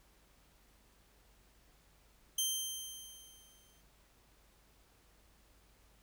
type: tone with exponential decay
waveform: 15% pulse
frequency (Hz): 3136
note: G7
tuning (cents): 0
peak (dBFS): -23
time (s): 2.38-3.81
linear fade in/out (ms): 5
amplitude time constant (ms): 310
effects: added 50 Hz sine -68 dBFS peak until 6.02 s + pink hiss -68 dBFS RMS until 6.02 s